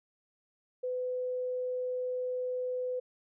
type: tone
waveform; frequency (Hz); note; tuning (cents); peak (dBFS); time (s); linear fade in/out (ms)
sine; 503; B4; +32; -31; 0.83-3; 10
effects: none